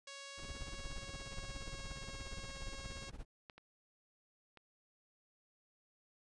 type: tone with pitch glide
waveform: 5% pulse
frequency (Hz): 554.4 to 546.1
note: C#5 to C#5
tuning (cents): 0 to -26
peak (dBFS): -37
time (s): 0.07-3.1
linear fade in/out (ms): 5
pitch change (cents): -26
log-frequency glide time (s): 0.56-2.11
type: noise with tremolo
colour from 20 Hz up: brown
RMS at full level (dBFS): -43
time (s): 0.37-3.25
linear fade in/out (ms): 20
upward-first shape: triangle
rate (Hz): 17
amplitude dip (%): 95
type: clicks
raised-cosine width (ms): 0.3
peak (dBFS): -35 / -40 / -41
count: 3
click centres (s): 3.498 / 3.58 / 4.573
effects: resampled to 24000 Hz